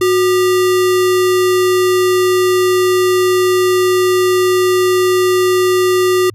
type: tone with sample-and-hold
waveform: sine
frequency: 366.6 Hz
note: F#4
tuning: 16 cents flat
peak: -9 dBFS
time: 0.01-6.3 s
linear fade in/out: 5 ms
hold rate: 1575 Hz
effects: added 106 Hz sine -34 dBFS peak until 6.34 s + resampled to 32000 Hz